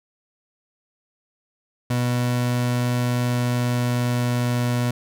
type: tone with pitch glide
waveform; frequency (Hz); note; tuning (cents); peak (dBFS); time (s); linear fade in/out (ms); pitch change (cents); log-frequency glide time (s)
30% pulse; 122.8 to 121.95; B2 to B2; -9 to -21; -17; 1.9-4.91; 5; -12; 2.94-4.77
effects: none